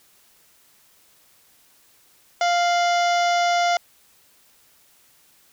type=harmonic tone with a mistuned harmonic; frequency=698.5 Hz; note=F5; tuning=in tune; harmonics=1 / 2 / 3 / 4 / 5 / 6 / 7 / 8 / 9 / 10; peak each=-18 / -27 / -28 / -34 / -33 / -38 / -35 / -35 / -40 / -42 dBFS; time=2.41-3.77 s; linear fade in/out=2 ms; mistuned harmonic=4; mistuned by=+94 cents; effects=white hiss -57 dBFS RMS until 5.52 s